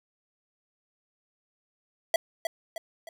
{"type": "tone with echo", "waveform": "square", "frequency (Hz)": 659.3, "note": "E5", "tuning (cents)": 0, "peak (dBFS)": -20, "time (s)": [2.14, 2.16], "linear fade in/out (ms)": 2, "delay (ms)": 310, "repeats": 3, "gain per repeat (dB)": -7, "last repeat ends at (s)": 3.09, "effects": []}